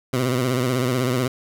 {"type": "tone with vibrato", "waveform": "15% pulse", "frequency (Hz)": 126.3, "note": "B2", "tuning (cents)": 39, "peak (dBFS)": -13, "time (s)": [0.13, 1.28], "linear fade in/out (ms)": 5, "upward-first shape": "sine", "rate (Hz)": 16, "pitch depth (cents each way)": 81, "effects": []}